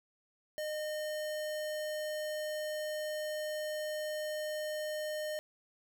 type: tone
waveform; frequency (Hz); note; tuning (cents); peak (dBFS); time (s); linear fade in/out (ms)
square; 611; D#5; -32; -36; 0.58-5.39; 0
effects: none